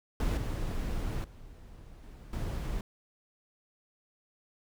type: noise with level steps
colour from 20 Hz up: brown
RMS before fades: -28 / -33 / -50 / -48 / -34 dBFS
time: 0.2-2.81 s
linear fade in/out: 2 ms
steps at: 0.37 / 1.24 / 2.03 / 2.33 s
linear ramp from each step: 2 ms
effects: none